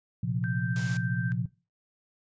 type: chord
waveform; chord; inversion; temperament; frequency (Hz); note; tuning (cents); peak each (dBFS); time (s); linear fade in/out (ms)
sine; Bb suspended second; none; just; 116.54 / 131.11 / 174.81; Bb2 / C3 / F3; 0 / +4 / +2; -31; 0.23-1.46; 5
type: tone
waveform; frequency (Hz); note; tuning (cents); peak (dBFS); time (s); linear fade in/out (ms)
sine; 1565; G6; -3; -35; 0.44-1.32; 0
type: noise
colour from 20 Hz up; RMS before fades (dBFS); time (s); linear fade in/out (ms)
white; -40; 0.76-0.97; 0
effects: noise-tail reverb RT60 0.3 s tail -19 dB re dry + resampled to 16000 Hz